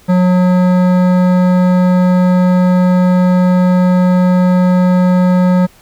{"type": "tone with hard clipping", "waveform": "sine", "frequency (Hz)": 181.5, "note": "F#3", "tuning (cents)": -33, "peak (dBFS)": -9, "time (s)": [0.08, 5.67], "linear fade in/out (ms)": 20, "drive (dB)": 14, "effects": ["pink hiss -45 dBFS RMS until 5.81 s"]}